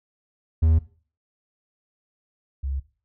triangle / sine tone pair in turn, 80.2 / 67.99 Hz, E2 / C#2, -47 / -33 cents, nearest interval minor third, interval 286 cents, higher first, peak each -13 / -25 dBFS, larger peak first, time 0.62-0.79 / 2.63-2.8 s, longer neither, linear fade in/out 10 ms, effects noise-tail reverb RT60 0.4 s tail -17 dB re dry

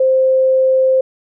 sine tone, 523.3 Hz, C5, in tune, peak -9 dBFS, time 0-1.01 s, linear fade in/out 5 ms, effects none

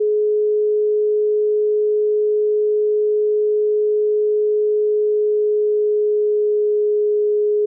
sine tone with pitch glide, 422.5 to 418.9 Hz, G#4 to G#4, +30 to +15 cents, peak -14 dBFS, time 0-7.66 s, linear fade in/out 10 ms, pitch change -15 cents, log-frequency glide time 4.8-7.25 s, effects none

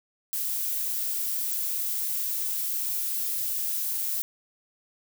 violet noise, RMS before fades -29 dBFS, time 0.33-4.22 s, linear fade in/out 0 ms, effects none

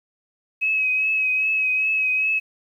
sine tone with vibrato, 2554 Hz, D#7, 45 cents sharp, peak -18 dBFS, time 0.61-2.4 s, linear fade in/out 20 ms, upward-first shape triangle, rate 2.5 Hz, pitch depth 34 cents each way, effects 9-bit

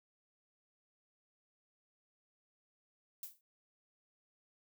violet noise with exponential decay, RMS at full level -41 dBFS, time 3.23-3.41 s, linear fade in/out 1 ms, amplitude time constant 37 ms, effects none

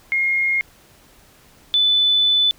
sine tone pair in turn, 2141 / 3497 Hz, C7 / A7, +39 / -11 cents, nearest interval minor sixth, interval 850 cents, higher second, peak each -16 / -13 dBFS, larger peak second, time 0.12-0.61 / 1.74-2.51 s, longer second, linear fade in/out 0 ms, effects pink hiss -51 dBFS RMS until 2.58 s

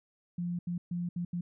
sine tone bursts at uneven times, 174.61 Hz, F3, in tune, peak -31 dBFS, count 5, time 0.38-0.59 / 0.67-0.78 / 0.91-1.09 / 1.16-1.25 / 1.33-1.41 s, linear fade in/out 5 ms, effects none

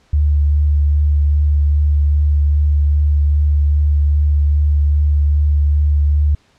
sine tone with vibrato, 73.42 Hz, D2, in tune, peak -10 dBFS, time 0.13-6.35 s, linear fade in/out 5 ms, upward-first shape triangle, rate 2.5 Hz, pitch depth 17 cents each way, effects pink hiss -55 dBFS RMS until 6.58 s + low-pass 6000 Hz 12 dB/octave

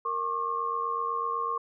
sine tone cluster, 464.2 / 1083 / 1171 Hz, A#4 / C#6 / D6, -7 / -41 / -5 cents, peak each -37 / -29 / -33 dBFS, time 0.05-1.58 s, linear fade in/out 5 ms, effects none

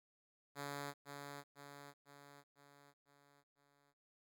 5% pulse tone with echo, 142.4 Hz, C#3, 47 cents sharp, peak -32 dBFS, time 0.55-0.94 s, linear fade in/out 50 ms, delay 500 ms, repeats 6, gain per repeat -5 dB, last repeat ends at 3.94 s, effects none

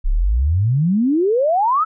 sine exponential sweep, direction up, 30.34 to 1341 Hz, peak -13 dBFS, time 0.04-1.85 s, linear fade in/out 20 ms, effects none

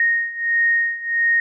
sine beating tone pair, 1859 / 1860.5 Hz, A#6 / A#6, -5 / -4 cents, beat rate 1.5 Hz, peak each -21 / -18 dBFS, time 0-1.4 s, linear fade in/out 2 ms, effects none

